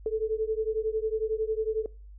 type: beating tone pair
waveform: sine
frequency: 433.7 / 444.7 Hz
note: A4 / A4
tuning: -25 / +18 cents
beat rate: 11 Hz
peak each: -29 dBFS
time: 0.06-1.86 s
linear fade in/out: 2 ms
effects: noise-tail reverb RT60 0.4 s tail -23 dB re dry + added 50 Hz sine -44 dBFS peak until 2.18 s